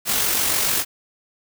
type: noise with amplitude modulation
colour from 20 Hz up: white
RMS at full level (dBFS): -19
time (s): 0.05-0.85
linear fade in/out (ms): 50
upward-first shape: sine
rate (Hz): 47.1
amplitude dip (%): 35
effects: none

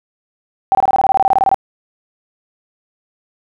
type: tone bursts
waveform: sine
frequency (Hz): 775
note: G5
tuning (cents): -20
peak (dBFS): -8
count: 16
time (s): 0.72-1.544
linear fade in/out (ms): 0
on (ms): 29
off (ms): 24
effects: none

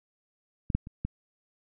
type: clicks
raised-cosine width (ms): 5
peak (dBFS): -18 / -12 / -29 / -18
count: 4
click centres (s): 0.702 / 0.75 / 0.871 / 1.05
effects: none

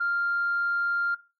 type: tone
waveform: sine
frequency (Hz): 1396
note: F6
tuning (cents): -1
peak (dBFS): -23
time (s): 0-1.15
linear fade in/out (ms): 10
effects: noise-tail reverb RT60 0.3 s tail -17 dB re dry + tanh soft clip ceiling -19 dBFS

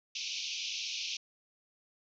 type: band-pass noise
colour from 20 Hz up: pink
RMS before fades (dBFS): -38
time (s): 0.15-1.17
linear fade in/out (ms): 5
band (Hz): 2400 to 6300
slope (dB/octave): 96
effects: none

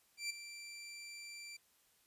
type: tone with ADSR envelope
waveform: 20% pulse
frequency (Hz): 2349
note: D7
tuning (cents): 0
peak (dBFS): -31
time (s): 0.17-1.57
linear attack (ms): 130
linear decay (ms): 10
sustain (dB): -12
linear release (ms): 8
effects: white hiss -72 dBFS RMS until 2.06 s + resampled to 32000 Hz

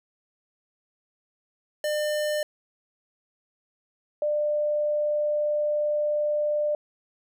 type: tone pair in turn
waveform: square / sine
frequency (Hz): 600 / 596.2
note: D5 / D5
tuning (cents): +37 / +26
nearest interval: unison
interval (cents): 11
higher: first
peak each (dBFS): -25 / -22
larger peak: second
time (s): 1.84-2.43 / 4.22-6.75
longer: second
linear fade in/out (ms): 2
effects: none

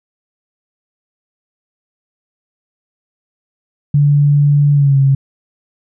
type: tone with pitch glide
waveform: sine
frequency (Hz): 144.7 to 136.58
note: D3 to C#3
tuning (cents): -25 to -25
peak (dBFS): -7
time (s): 3.94-5.15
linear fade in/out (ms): 5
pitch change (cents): -100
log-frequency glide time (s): 4.73-4.98
effects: none

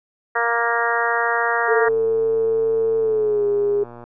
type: harmonic tone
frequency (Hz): 233.9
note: A#3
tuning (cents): +6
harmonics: 2 / 3 / 4 / 5 / 6 / 7 / 8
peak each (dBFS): -25 / -25 / -25 / -25 / -25 / -25 / -25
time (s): 0.35-1.89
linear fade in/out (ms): 10
type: tone with pitch glide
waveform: sine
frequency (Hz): 448.7 to 409.1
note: A4 to G#4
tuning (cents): +34 to -26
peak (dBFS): -16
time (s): 1.68-3.84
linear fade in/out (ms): 10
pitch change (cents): -160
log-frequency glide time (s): 2.98-3.46
type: click train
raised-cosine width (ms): 1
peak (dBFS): -25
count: 258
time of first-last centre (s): 1.88-4.04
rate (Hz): 119
effects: none

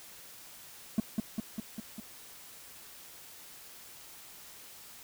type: tone with echo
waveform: triangle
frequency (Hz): 218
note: A3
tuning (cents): -16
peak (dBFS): -21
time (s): 0.98-1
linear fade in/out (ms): 2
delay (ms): 200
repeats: 5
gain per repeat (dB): -3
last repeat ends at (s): 2
effects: white hiss -51 dBFS RMS until 5.03 s

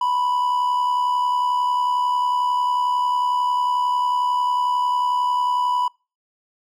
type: tone with amplitude modulation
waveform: triangle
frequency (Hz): 988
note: B5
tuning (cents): 0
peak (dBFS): -14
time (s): 0.01-5.88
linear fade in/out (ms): 5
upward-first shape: sine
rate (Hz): 71.1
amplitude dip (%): 45
effects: noise-tail reverb RT60 0.3 s tail -25 dB re dry

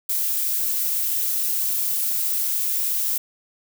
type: noise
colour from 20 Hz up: violet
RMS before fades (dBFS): -23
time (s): 0.09-3.18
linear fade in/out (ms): 5
effects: none

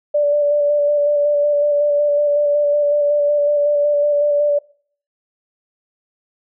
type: tone with vibrato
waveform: sine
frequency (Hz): 584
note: D5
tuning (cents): -10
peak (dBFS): -12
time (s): 0.14-4.59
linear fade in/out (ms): 10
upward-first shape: square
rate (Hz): 5.4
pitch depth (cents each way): 14
effects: noise-tail reverb RT60 0.5 s tail -21 dB re dry

